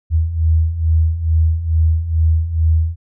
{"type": "beating tone pair", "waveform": "sine", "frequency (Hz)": [79, 81.3], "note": ["D#2", "E2"], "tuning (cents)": [27, -23], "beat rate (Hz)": 2.3, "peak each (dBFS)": [-18, -13], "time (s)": [0.1, 2.96], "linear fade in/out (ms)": 50, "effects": []}